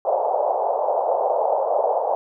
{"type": "band-pass noise", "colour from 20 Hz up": "pink", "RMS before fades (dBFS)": -21, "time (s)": [0.05, 2.15], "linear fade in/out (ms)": 0, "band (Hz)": [510, 860], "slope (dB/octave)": 48, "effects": []}